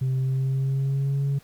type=tone with pitch glide; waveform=sine; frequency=130.81 to 139.39 Hz; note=C3 to C#3; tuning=0 to +10 cents; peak=-19 dBFS; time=0.01-1.39 s; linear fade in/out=10 ms; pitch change=+110 cents; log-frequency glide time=0.15-1.23 s; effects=tanh soft clip ceiling -20 dBFS + pink hiss -55 dBFS RMS until 1.43 s